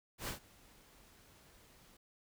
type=noise with ADSR envelope; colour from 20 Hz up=pink; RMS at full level=-39 dBFS; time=0.18-1.97 s; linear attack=99 ms; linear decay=110 ms; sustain=-24 dB; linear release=6 ms; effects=none